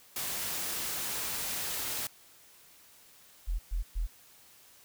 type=noise; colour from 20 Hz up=white; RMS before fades=-35 dBFS; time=0.16-2.07 s; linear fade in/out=2 ms
type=tone bursts; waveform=sine; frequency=41.2 Hz; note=E1; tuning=in tune; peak=-28 dBFS; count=3; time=3.47-4.07 s; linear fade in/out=20 ms; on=120 ms; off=120 ms
effects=white hiss -58 dBFS RMS until 4.84 s